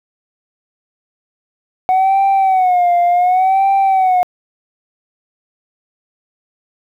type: tone with vibrato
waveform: sine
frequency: 740 Hz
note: F#5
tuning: in tune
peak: -7 dBFS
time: 1.89-4.23 s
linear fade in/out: 0 ms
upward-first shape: sine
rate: 0.68 Hz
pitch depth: 100 cents each way
effects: tanh soft clip ceiling -8 dBFS + 8-bit